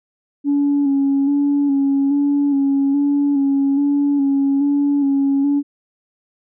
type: tone with vibrato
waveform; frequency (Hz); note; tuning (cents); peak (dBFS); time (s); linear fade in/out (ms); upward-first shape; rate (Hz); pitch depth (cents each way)
sine; 280.8; C#4; +22; -12; 0.44-5.63; 50; square; 1.2; 27
effects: tanh soft clip ceiling -10 dBFS